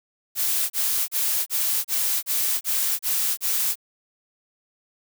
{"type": "noise bursts", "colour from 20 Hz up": "blue", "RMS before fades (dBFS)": -23, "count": 9, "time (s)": [0.35, 3.756], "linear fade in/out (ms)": 50, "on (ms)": 350, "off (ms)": 32, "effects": []}